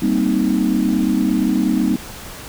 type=chord; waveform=sine; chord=C minor seventh; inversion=second; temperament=equal; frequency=196 / 233.1 / 261.6 / 311.1 Hz; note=G3 / Bb3 / C4 / Eb4; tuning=0 / 0 / 0 / 0 cents; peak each=-19 dBFS; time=0.02-1.96 s; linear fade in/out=5 ms; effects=tanh soft clip ceiling -6 dBFS + pink hiss -34 dBFS RMS until 2.48 s